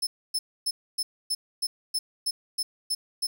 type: tone bursts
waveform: sawtooth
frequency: 5250 Hz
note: E8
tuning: 8 cents flat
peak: -22 dBFS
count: 11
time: 0.02-3.27 s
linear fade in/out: 10 ms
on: 50 ms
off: 270 ms
effects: none